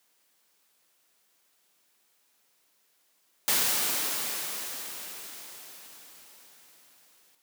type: noise with exponential decay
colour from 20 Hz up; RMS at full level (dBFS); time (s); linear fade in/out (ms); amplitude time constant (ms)
white; -24; 3.48-7.35; 0; 840
effects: white hiss -69 dBFS RMS until 7.42 s + high-pass 200 Hz 12 dB/octave